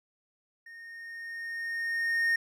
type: tone with level ramp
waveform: triangle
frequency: 1843 Hz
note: A#6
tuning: 20 cents flat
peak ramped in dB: -44 to -21 dBFS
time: 0.66-2.36 s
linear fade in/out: 5 ms
effects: none